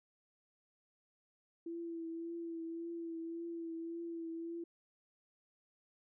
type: tone with vibrato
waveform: sine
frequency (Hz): 333.4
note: E4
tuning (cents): +20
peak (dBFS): -40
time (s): 1.66-4.64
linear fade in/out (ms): 5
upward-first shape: triangle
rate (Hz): 1.8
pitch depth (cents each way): 31
effects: none